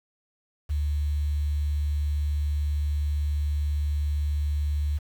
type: tone with quantisation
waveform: sine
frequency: 73.5 Hz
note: D2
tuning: 2 cents sharp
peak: -23 dBFS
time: 0.69-4.99 s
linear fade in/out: 20 ms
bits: 8
effects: none